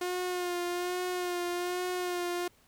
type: tone with vibrato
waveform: sawtooth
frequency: 356.9 Hz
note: F4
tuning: 38 cents sharp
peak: -27 dBFS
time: 0.01-2.48 s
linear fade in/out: 5 ms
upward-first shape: sine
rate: 1.2 Hz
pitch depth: 28 cents each way
effects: pink hiss -64 dBFS RMS until 2.67 s